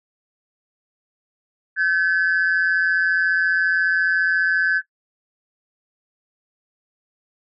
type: tone pair together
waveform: sine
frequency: 1535.5 / 1710 Hz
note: G6 / A6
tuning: -36 / -50 cents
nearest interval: major second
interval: 186 cents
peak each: -17 dBFS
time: 1.76-4.82 s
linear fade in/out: 50 ms
effects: noise-tail reverb RT60 0.1 s tail -19 dB re dry + tanh soft clip ceiling -11 dBFS